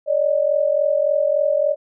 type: tone pair together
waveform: sine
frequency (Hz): 566 / 609.5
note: C#5 / D#5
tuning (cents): +36 / -36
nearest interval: minor second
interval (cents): 128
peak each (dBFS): -18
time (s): 0.06-1.76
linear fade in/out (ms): 50
effects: none